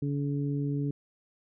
harmonic tone, 142.5 Hz, C#3, 48 cents sharp, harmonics 1 / 2 / 3, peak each -29 / -32 / -40 dBFS, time 0.02-0.91 s, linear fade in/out 5 ms, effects none

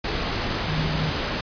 sine tone in noise, 155.56 Hz, D#3, in tune, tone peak -25 dBFS, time 0.68-1.1 s, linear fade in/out 5 ms, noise pink, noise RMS -26 dBFS, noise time 0.04-1.41 s, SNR -2 dB, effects resampled to 11025 Hz

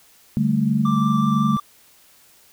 sine chord, D suspended fourth, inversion none, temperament equal with one note detuned, 146.83 / 196 / 219 Hz, D3 / G3 / A3, 0 / 0 / -8 cents, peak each -22 / -22 / -19 dBFS, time 0.37-1.57 s, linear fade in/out 0 ms
triangle tone with vibrato, 1174.7 Hz, D6, in tune, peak -21 dBFS, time 0.85-1.6 s, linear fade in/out 5 ms, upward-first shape sine, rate 5.4 Hz, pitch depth 8 cents each way
effects white hiss -53 dBFS RMS until 2.52 s

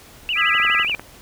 sine tone with vibrato, 2637 Hz, E7, in tune, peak -19 dBFS, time 0.29-0.95 s, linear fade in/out 0 ms, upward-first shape sine, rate 12 Hz, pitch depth 210 cents each way
sine chord, E major seventh, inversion third, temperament just, 1236.1 / 1318.5 / 1648.1 / 1977.8 Hz, D#6 / E6 / G#6 / B6, -12 / 0 / -14 / +2 cents, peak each -24 / -24 / -24 / -19 dBFS, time 0.35-0.86 s, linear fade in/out 50 ms
click train, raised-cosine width 0.5 ms, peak -17 dBFS, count 10, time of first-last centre 0.55-0.996 s, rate 20.2 Hz
effects pink hiss -45 dBFS RMS until 1.21 s

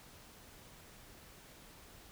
silence, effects pink hiss -57 dBFS RMS until 2.11 s

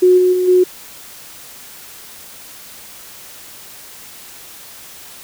sine tone with level steps, 364.6 Hz, F#4, 25 cents flat, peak -6 / -9 / -13 / -7 dBFS, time 0.02-0.64 s, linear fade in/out 10 ms, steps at 0.17 / 0.32 / 0.47 s, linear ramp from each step 20 ms, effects white hiss -37 dBFS RMS until 5.23 s

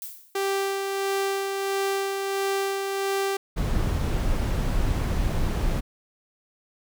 violet noise with exponential decay, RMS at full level -33 dBFS, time 0.02-0.47 s, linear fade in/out 1 ms, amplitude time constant 97 ms
sawtooth tone with tremolo, 392 Hz, G4, in tune, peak -19 dBFS, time 0.35-3.37 s, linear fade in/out 5 ms, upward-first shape sine, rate 1.5 Hz, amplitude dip 35%
brown noise, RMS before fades -24 dBFS, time 3.56-5.81 s, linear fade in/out 20 ms
effects none

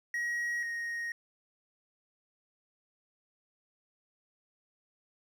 triangle tone pair in turn, 1900 / 1870.6 Hz, A#6 / A#6, +33 / +6 cents, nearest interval unison, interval 27 cents, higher first, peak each -29 / -32 dBFS, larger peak first, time 0.14-0.63 / 0.63-1.12 s, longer neither, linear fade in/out 2 ms, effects none

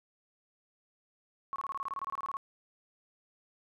sine tone bursts, 1100 Hz, C#6, 14 cents flat, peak -33 dBFS, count 16, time 1.53-2.369 s, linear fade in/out 0 ms, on 29 ms, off 25 ms, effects none

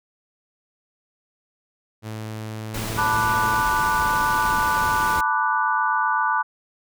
sawtooth tone with pitch glide, 109.3 to 110.44 Hz, A2 to A2, -11 to +7 cents, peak -26 dBFS, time 2.02-3.63 s, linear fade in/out 50 ms, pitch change +18 cents, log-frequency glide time 2.78-2.84 s
pink noise, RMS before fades -30 dBFS, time 2.74-5.21 s, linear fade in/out 5 ms
sine chord, B minor seventh, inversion third, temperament equal, 880 / 987.8 / 1174.7 / 1480 Hz, A5 / B5 / D6 / F#6, 0 / 0 / 0 / 0 cents, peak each -24 dBFS, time 2.97-6.43 s, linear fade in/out 20 ms
effects none

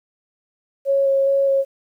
sine tone with vibrato, 548 Hz, C#5, 20 cents flat, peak -14 dBFS, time 0.85-1.65 s, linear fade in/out 50 ms, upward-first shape square, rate 2.4 Hz, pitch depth 9 cents each way, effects 9-bit

